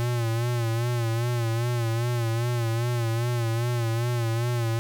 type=tone with vibrato; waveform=square; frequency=117.5 Hz; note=A#2; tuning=14 cents sharp; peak=-24 dBFS; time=0-4.79 s; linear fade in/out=0 ms; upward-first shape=sine; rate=2.5 Hz; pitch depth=65 cents each way; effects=none